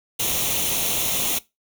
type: noise with comb filter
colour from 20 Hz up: white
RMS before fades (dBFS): -23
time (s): 0.19-1.39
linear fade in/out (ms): 10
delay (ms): 0.31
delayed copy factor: +0.65
effects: noise-tail reverb RT60 0.2 s tail -19 dB re dry